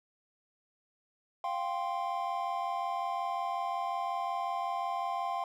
triangle chord, F suspended second, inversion none, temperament equal, 698.5 / 784 / 1046.5 Hz, F5 / G5 / C6, 0 / 0 / 0 cents, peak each -34 dBFS, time 1.44-5.44 s, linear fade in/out 2 ms, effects none

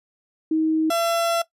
sine / 30% pulse tone pair in turn, 316.4 / 674.7 Hz, D#4 / E5, +29 / +40 cents, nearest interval octave + minor second, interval 1311 cents, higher second, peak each -17 dBFS, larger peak neither, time 0.51-0.9 / 0.9-1.42 s, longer second, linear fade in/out 5 ms, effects noise-tail reverb RT60 0.1 s tail -17 dB re dry + resampled to 32000 Hz

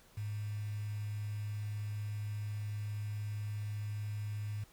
sine tone with quantisation, 104.5 Hz, G#2, 11 cents sharp, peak -36 dBFS, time 0.17-4.64 s, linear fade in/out 5 ms, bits 9, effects pink hiss -63 dBFS RMS until 4.72 s

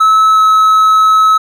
triangle tone with pitch glide, 1298 to 1289.8 Hz, E6 to E6, -27 to -38 cents, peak -3 dBFS, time 0-1.38 s, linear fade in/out 10 ms, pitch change -11 cents, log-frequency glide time 0.33-0.39 s, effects none

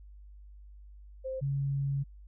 sine tone pair in turn, 524 / 138.79 Hz, C5 / C#3, +2 / +2 cents, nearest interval octave + major seventh, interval 2300 cents, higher first, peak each -33 / -28 dBFS, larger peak second, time 1.24-1.41 / 1.41-2.04 s, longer second, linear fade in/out 20 ms, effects added 50 Hz sine -48 dBFS peak until 2.27 s

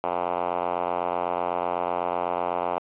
5% pulse tone with band-pass filter, 88 Hz, F2, 14 cents sharp, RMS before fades -27 dBFS, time 0.04-2.79 s, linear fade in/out 0 ms, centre 780 Hz, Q 1.6, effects resampled to 8000 Hz + 8-bit

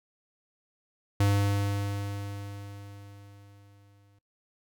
square tone with exponential decay, 100.7 Hz, G2, 47 cents sharp, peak -21 dBFS, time 1.2-4.19 s, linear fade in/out 5 ms, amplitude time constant 650 ms, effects noise-tail reverb RT60 0.2 s tail -25 dB re dry

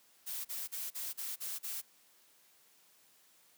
blue noise bursts, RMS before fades -40 dBFS, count 7, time 0.26-1.818 s, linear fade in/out 20 ms, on 190 ms, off 38 ms, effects white hiss -66 dBFS RMS until 3.57 s + high-pass 150 Hz 12 dB/octave

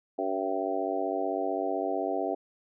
harmonic tone with a mistuned harmonic, 95.7 Hz, G2, 41 cents flat, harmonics 3 / 4 / 5 / 6 / 7 / 8, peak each -35 / -34 / -36 / -37 / -32 / -35 dBFS, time 0.18-2.35 s, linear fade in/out 10 ms, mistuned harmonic 8, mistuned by +19 cents, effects none

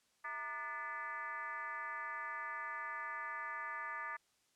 sine tone with frequency modulation, 1472 Hz, F#6, 9 cents flat, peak -40 dBFS, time 0.24-4.17 s, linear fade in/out 10 ms, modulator 272 Hz, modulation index 2, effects white hiss -75 dBFS RMS until 4.55 s + low-pass 9000 Hz 12 dB/octave

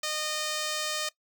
5% pulse tone, 613 Hz, D#5, 26 cents flat, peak -18 dBFS, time 0.03-1.09 s, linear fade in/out 5 ms, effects noise-tail reverb RT60 0.1 s tail -19 dB re dry

